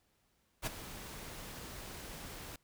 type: noise with ADSR envelope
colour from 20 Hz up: pink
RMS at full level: -34 dBFS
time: 0.62-2.56 s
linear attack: 46 ms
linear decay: 16 ms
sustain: -13 dB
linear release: 3 ms
effects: pink hiss -75 dBFS RMS until 2.63 s